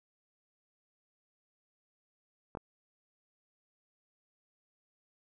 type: clicks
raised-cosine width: 1 ms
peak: -26 dBFS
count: 2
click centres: 2.551 / 2.572 s
effects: none

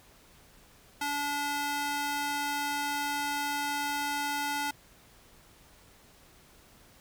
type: tone with high-pass filter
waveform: square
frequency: 288.7 Hz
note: D4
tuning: 30 cents flat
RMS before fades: -32 dBFS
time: 1.01-4.71 s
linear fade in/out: 5 ms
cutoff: 790 Hz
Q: 0.97
effects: pink hiss -58 dBFS RMS until 7 s

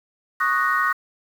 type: chord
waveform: sine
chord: D# minor seventh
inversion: third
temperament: equal with one note detuned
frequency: 1108.7 / 1240.2 / 1480 / 1864.7 Hz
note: C#6 / D#6 / F#6 / A#6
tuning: 0 / -6 / 0 / 0 cents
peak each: -23 dBFS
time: 0.4-0.93 s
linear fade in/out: 10 ms
effects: tanh soft clip ceiling -8 dBFS + 7-bit

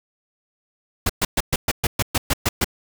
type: noise bursts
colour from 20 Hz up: pink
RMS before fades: -19 dBFS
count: 11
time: 1.06-2.645 s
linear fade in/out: 5 ms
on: 35 ms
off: 120 ms
effects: none

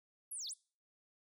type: linear two-way sweep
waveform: sine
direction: down then up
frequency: 11670 to 3300 to 10970 Hz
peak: -39 dBFS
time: 0.31-0.54 s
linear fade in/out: 10 ms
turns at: 0.48 s
effects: noise-tail reverb RT60 0.4 s tail -26 dB re dry + tanh soft clip ceiling -39 dBFS

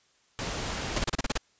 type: noise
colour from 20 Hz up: pink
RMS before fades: -33 dBFS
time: 0.39-1.04 s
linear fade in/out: 0 ms
type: noise bursts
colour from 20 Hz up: pink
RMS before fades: -27 dBFS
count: 8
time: 0.96-1.377 s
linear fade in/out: 5 ms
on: 25 ms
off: 31 ms
effects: white hiss -66 dBFS RMS until 1.59 s + resampled to 16000 Hz

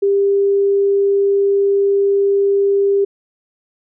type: tone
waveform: sine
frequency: 398.1 Hz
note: G4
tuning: 27 cents sharp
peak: -11 dBFS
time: 0.02-3.05 s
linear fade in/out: 10 ms
effects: none

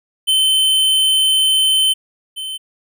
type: tone pair in turn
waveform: square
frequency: 3073 / 3073 Hz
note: G7 / G7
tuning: -35 / -35 cents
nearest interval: unison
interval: 0 cents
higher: neither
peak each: -12 / -24 dBFS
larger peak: first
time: 0.27-1.94 / 2.36-2.58 s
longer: first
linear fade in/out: 20 ms
effects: none

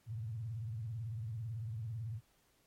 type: tone with vibrato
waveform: sine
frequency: 112.3 Hz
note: A2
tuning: 36 cents sharp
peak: -38 dBFS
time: 0.06-2.21 s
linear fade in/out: 50 ms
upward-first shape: triangle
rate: 18 Hz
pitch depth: 210 cents each way
effects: pink hiss -72 dBFS RMS until 2.66 s + MP3 64 kbps

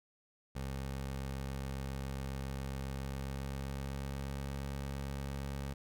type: tone with pitch glide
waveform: 20% pulse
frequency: 67.3 to 68.75 Hz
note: C2 to C#2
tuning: +49 to -14 cents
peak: -33 dBFS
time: 0.55-5.74 s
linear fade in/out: 10 ms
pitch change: +37 cents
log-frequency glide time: 2.94-4.49 s
effects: none

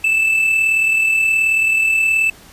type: tone with amplitude modulation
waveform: triangle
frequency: 2637 Hz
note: E7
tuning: in tune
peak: -9 dBFS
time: 0.04-2.3 s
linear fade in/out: 5 ms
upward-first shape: sine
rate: 38.7 Hz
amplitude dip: 40%
effects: pink hiss -43 dBFS RMS until 2.52 s + resampled to 32000 Hz

